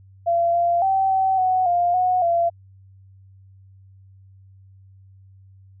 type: tone with pitch steps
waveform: sine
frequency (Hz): 683 / 690 / 771 / 765 / 743 / 701 / 732 / 683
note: F5 / F5 / G5 / G5 / F#5 / F5 / F#5 / F5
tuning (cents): -39 / -21 / -29 / -42 / +7 / +6 / -19 / -39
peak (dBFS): -16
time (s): 0.26-2.5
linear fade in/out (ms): 20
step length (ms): 280
effects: added 96 Hz sine -46 dBFS peak until 5.8 s